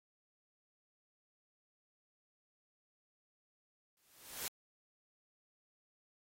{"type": "noise with exponential growth", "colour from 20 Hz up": "white", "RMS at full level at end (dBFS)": -38, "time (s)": [3.97, 4.48], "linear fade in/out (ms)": 1, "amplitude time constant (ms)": 110, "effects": ["AAC 48 kbps"]}